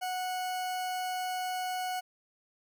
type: tone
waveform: 40% pulse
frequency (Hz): 736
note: F#5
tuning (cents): -9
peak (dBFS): -31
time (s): 0.01-2.01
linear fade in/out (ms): 20
effects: none